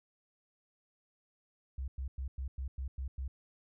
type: tone bursts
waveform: sine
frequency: 66 Hz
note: C2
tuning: 16 cents sharp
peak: -35 dBFS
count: 8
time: 1.78-3.28 s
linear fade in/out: 5 ms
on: 100 ms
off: 100 ms
effects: none